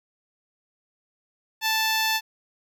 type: tone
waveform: 10% pulse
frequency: 880 Hz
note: A5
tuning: in tune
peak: -13 dBFS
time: 1.61-2.21 s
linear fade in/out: 50 ms
effects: none